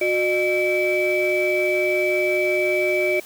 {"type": "tone cluster", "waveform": "sine", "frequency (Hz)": [365.2, 608, 2306], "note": ["F#4", "D#5", "D7"], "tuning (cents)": [-23, -40, -32], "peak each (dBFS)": -21, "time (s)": [0.01, 3.2], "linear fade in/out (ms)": 5, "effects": ["tanh soft clip ceiling -12 dBFS", "white hiss -43 dBFS RMS until 3.25 s"]}